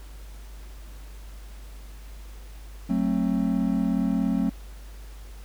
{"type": "chord", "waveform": "triangle", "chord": "F# diminished", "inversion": "none", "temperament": "just", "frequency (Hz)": [185, 222, 266.4], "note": ["F#3", "A3", "C4"], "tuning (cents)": [0, 16, 31], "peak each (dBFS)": -24, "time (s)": [2.89, 4.5], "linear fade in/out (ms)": 10, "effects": ["added 50 Hz sine -39 dBFS peak until 5.44 s", "pink hiss -52 dBFS RMS until 5.44 s"]}